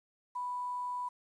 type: tone with quantisation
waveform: sine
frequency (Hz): 987.8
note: B5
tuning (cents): 0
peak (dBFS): -34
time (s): 0.35-1.09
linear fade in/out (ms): 10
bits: 10
effects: resampled to 24000 Hz